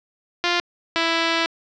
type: tone pair in turn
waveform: 5% pulse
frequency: 349.2 / 330.9 Hz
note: F4 / E4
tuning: 0 / +7 cents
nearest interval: minor second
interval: 93 cents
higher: first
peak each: -7 dBFS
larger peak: neither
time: 0.44-0.6 / 0.96-1.46 s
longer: second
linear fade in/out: 0 ms
effects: resampled to 16000 Hz + 8-bit